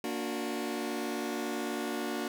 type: chord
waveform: sawtooth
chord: Bb augmented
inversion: none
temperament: just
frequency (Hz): 233.1 / 291.4 / 364.2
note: Bb3 / D4 / F#4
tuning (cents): 0 / -13 / -27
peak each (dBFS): -33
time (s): 0.04-2.28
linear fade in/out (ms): 2
effects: none